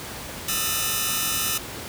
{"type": "tone cluster", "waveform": "5% pulse", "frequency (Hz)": [1230, 1296, 1348, 1784, 2954], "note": ["D#6", "E6", "E6", "A6", "F#7"], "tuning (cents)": [-20, -30, 38, 23, -3], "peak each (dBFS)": -19, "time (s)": [0.48, 1.58], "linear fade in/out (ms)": 5, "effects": ["pink hiss -35 dBFS RMS until 1.88 s", "high-pass 60 Hz 12 dB/octave"]}